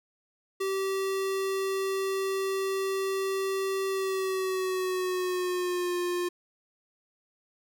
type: tone with pitch glide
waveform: square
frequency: 386.5 to 354.4 Hz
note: G4 to F4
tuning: -24 to +25 cents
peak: -28 dBFS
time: 0.6-6.29 s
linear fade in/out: 10 ms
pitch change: -151 cents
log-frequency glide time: 3.88-5.97 s
effects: none